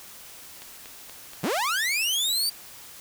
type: click train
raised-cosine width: 0.2 ms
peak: -25 dBFS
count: 5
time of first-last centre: 0.62-1.572 s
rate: 4.2 Hz
type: linear sweep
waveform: sawtooth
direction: up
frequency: 121.1 to 4699 Hz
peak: -20 dBFS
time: 1.43-2.5 s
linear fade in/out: 10 ms
effects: white hiss -45 dBFS RMS until 3 s